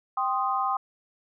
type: chord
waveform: sine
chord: C minor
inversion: second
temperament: equal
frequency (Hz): 784 / 1046.5 / 1244.5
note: G5 / C6 / Eb6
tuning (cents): 0 / 0 / 0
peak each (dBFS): -28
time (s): 0.17-0.77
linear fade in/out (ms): 5
effects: none